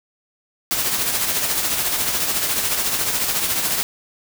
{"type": "noise with tremolo", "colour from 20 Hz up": "white", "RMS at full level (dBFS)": -19, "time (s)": [0.71, 3.83], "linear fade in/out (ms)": 0, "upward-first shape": "triangle", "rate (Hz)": 14, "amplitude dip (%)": 50, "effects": []}